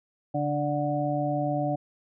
harmonic tone with a mistuned harmonic, 146.83 Hz, D3, in tune, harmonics 1 / 2 / 4 / 5, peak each -30 / -30 / -30 / -30 dBFS, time 0.34-1.76 s, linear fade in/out 10 ms, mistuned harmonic 1, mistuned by -31 cents, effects none

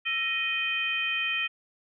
harmonic tone with a mistuned harmonic, 622.3 Hz, D#5, in tune, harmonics 2 / 3 / 4 / 5, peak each -39 / -33 / -28 / -32 dBFS, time 0.05-1.48 s, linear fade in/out 20 ms, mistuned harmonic 2, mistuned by +120 cents, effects none

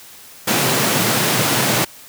pink high-pass noise, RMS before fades -17 dBFS, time 0.47-1.85 s, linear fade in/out 10 ms, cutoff 110 Hz, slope 96 dB/octave, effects white hiss -41 dBFS RMS until 2.08 s + high-pass 60 Hz 12 dB/octave

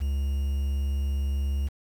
triangle tone with quantisation, 69.3 Hz, C#2, in tune, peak -22 dBFS, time 0-1.69 s, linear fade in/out 20 ms, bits 8, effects none

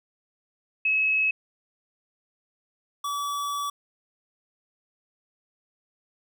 sine / square tone pair in turn, 2574 / 1146.6 Hz, E7 / D6, -42 / -42 cents, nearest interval octave + major second, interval 1400 cents, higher first, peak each -20 / -28 dBFS, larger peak first, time 0.85-1.31 / 3.04-3.7 s, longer second, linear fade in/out 5 ms, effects none

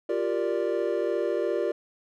triangle chord, G minor seventh, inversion third, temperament equal, 349.2 / 392 / 466.2 / 587.3 Hz, F4 / G4 / Bb4 / D5, 0 / 0 / 0 / 0 cents, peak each -28 dBFS, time 0.09-1.72 s, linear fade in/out 5 ms, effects none

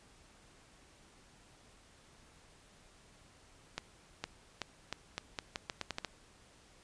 accelerating click train, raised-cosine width 0.2 ms, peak -19 dBFS, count 12, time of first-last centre 3.78-6.048 s, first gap 460 ms, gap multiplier 0.82, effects pink hiss -62 dBFS RMS until 6.83 s + resampled to 22050 Hz

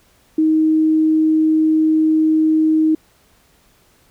sine tone, 314.3 Hz, D#4, 18 cents sharp, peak -11 dBFS, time 0.38-2.95 s, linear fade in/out 5 ms, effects pink hiss -55 dBFS RMS until 4.1 s

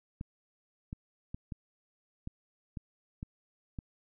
clicks, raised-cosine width 5 ms, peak -26 dBFS, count 8, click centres 0.211 / 0.929 / 1.345 / 1.522 / 2.274 / 2.772 / 3.229 / 3.788 s, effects none

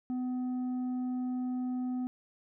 sine tone with tanh clipping, 251.8 Hz, B3, 34 cents sharp, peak -32 dBFS, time 0.1-2.07 s, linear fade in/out 0 ms, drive 5 dB, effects none

